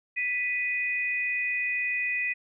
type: tone pair together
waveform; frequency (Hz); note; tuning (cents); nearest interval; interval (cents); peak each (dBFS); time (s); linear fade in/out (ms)
sine; 1978.4 / 2489; B6 / D#7; +3 / 0; major third; 397; -29 / -28; 0.16-2.34; 20
effects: none